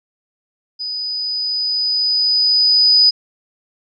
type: tone with level ramp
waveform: sine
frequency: 4978 Hz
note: D#8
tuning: in tune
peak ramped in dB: -22 to -7 dBFS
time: 0.79-3.11 s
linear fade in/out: 20 ms
effects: none